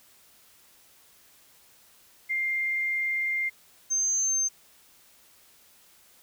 sine tone pair in turn, 2106 / 6299 Hz, C7 / G8, +11 / +7 cents, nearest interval octave + perfect fifth, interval 1896 cents, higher second, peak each -25 / -23 dBFS, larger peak second, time 2.29-3.5 / 3.9-4.49 s, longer first, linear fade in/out 20 ms, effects white hiss -58 dBFS RMS until 6.22 s

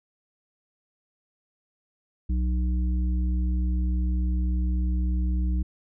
harmonic tone, 61.7 Hz, B1, 1 cent flat, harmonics 1 / 3 / 5, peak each -22 / -33 / -38 dBFS, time 2.29-5.63 s, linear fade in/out 10 ms, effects none

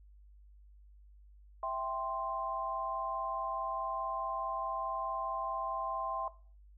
sine chord, C major, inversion first, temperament equal, 659.3 / 784 / 1046.5 Hz, E5 / G5 / C6, 0 / 0 / 0 cents, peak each -38 / -40 / -36 dBFS, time 1.63-6.28 s, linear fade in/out 2 ms, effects noise-tail reverb RT60 0.4 s tail -17 dB re dry + added 50 Hz sine -55 dBFS peak until 6.77 s

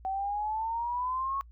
sine exponential sweep, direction up, 758 to 1108.7 Hz, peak -29 dBFS, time 0.05-1.41 s, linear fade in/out 0 ms, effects noise-tail reverb RT60 0.1 s tail -26 dB re dry + added 58 Hz sine -49 dBFS peak until 1.51 s

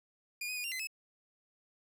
sawtooth tone with pitch steps, 2428 / 2502 / 2453 / 2776 / 2044 / 2590 Hz, D#7 / D#7 / D#7 / F7 / C7 / E7, -43 / +9 / -25 / -11 / -41 / -31 cents, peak -33 dBFS, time 0.41-0.872 s, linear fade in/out 5 ms, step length 77 ms, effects none

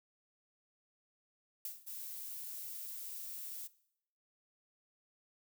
violet noise with exponential decay, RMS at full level -39 dBFS, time 1.65-1.95 s, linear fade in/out 2 ms, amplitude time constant 65 ms
violet noise, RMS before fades -45 dBFS, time 1.86-3.68 s, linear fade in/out 20 ms
effects noise-tail reverb RT60 0.7 s tail -19 dB re dry

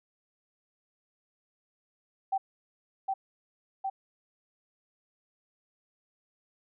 sine tone with echo, 775 Hz, G5, 20 cents flat, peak -25 dBFS, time 2.32-2.38 s, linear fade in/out 10 ms, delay 760 ms, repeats 2, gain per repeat -2 dB, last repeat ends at 3.9 s, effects none

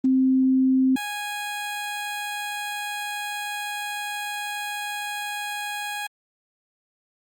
sine / 15% pulse tone pair in turn, 261.6 / 827.2 Hz, C4 / G#5, 0 / -7 cents, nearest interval octave + minor sixth, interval 1993 cents, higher second, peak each -16 / -22 dBFS, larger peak first, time 0.04-0.96 / 0.96-6.07 s, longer second, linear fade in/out 5 ms, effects Opus 24 kbps

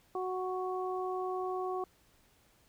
harmonic tone, 370 Hz, F#4, in tune, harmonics 1 / 2 / 3, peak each -35 / -38 / -40 dBFS, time 0.15-1.84 s, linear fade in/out 2 ms, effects pink hiss -67 dBFS RMS until 2.68 s

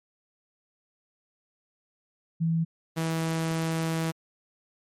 sine / sawtooth tone pair in turn, 164.2 / 162.69 Hz, E3 / E3, -6 / -22 cents, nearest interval unison, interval 16 cents, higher first, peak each -22 dBFS, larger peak neither, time 2.4-2.65 / 2.96-4.12 s, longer second, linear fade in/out 20 ms, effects MP3 64 kbps

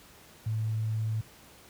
sine tone, 110 Hz, A2, in tune, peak -27 dBFS, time 0.46-1.21 s, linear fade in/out 5 ms, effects pink hiss -54 dBFS RMS until 1.69 s + high-pass 60 Hz 12 dB/octave

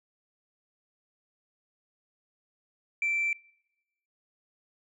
sine tone, 2340 Hz, D7, 7 cents flat, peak -24 dBFS, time 3.02-3.33 s, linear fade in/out 2 ms, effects noise-tail reverb RT60 0.9 s tail -25 dB re dry + tanh soft clip ceiling -22 dBFS

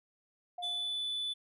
sine tone with exponential decay, 710 Hz, F5, 28 cents sharp, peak -37 dBFS, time 0.58-1.14 s, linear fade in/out 5 ms, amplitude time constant 120 ms
triangle tone, 3483 Hz, A7, 18 cents flat, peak -31 dBFS, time 0.62-1.34 s, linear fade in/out 20 ms
effects tanh soft clip ceiling -27 dBFS + resampled to 32000 Hz

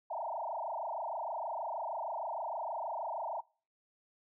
sine tone with frequency modulation, 792 Hz, G5, 18 cents sharp, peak -35 dBFS, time 0.1-3.41 s, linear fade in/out 10 ms, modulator 26.4 Hz, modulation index 6.2, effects noise-tail reverb RT60 0.4 s tail -24 dB re dry

